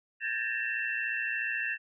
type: tone cluster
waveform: sine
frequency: 1592 / 1715 / 1829 / 2692 Hz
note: G6 / A6 / A#6 / E7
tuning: +26 / -45 / -33 / +36 cents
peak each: -38 / -35 / -35 / -34 dBFS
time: 0.2-1.78 s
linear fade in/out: 50 ms
effects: none